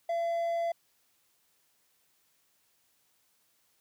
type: tone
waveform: triangle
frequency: 677 Hz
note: E5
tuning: 46 cents sharp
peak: -26 dBFS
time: 0.09-0.72 s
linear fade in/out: 5 ms
effects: white hiss -71 dBFS RMS until 3.8 s + high-pass 60 Hz 12 dB/octave